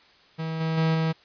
45% pulse tone with level steps, 161 Hz, E3, 41 cents flat, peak -28 / -24 / -20 / -22 dBFS, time 0.38-1.13 s, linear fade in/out 20 ms, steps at 0.6 / 0.77 / 0.94 s, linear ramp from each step 10 ms, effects white hiss -56 dBFS RMS until 1.24 s + resampled to 11025 Hz

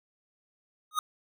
square tone with exponential growth, 1244.5 Hz, D#6, in tune, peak -22 dBFS, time 0.91-0.99 s, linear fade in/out 2 ms, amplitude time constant 16 ms, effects none

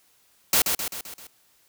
white noise with echo, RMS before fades -19 dBFS, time 0.53-0.62 s, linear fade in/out 2 ms, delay 130 ms, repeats 5, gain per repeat -5 dB, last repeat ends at 1.27 s, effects white hiss -62 dBFS RMS until 1.68 s

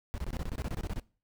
brown noise bursts, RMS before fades -34 dBFS, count 14, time 0.14-0.998 s, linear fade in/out 0 ms, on 39 ms, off 24 ms, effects noise-tail reverb RT60 0.4 s tail -22 dB re dry

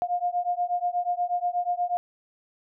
sine beating tone pair, 705 / 713.3 Hz, F5 / F5, +16 / +36 cents, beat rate 8.3 Hz, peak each -27 / -27 dBFS, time 0.02-1.97 s, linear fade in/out 0 ms, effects none

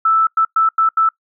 sine tone bursts at uneven times, 1318.5 Hz, E6, in tune, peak -10 dBFS, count 5, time 0.05-0.27 / 0.37-0.45 / 0.56-0.69 / 0.78-0.89 / 0.97-1.09 s, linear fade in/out 5 ms, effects noise-tail reverb RT60 0.1 s tail -22 dB re dry

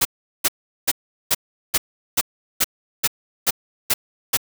white noise bursts, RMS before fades -17 dBFS, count 11, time 0.01-4.372 s, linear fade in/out 10 ms, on 42 ms, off 390 ms, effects none

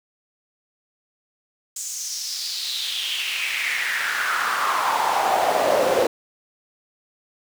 brown noise with high-pass filter sweep, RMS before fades -23 dBFS, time 1.76-6.07 s, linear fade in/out 5 ms, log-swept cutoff 7200 to 470 Hz, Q 4.3, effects none

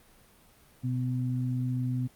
sine tone pair together, 125.6 / 252.9 Hz, B2 / B3, +30 / +41 cents, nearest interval octave, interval 1211 cents, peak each -28 / -33 dBFS, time 0.83-2.08 s, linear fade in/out 20 ms, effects pink hiss -59 dBFS RMS until 2.15 s + Opus 32 kbps

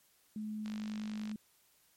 sine tone, 213.9 Hz, A3, 49 cents flat, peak -37 dBFS, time 0.36-1.36 s, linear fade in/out 2 ms
click train, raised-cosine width 0.2 ms, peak -31 dBFS, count 34, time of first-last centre 0.66-1.315 s, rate 50.4 Hz
effects white hiss -69 dBFS RMS until 1.96 s + MP3 64 kbps

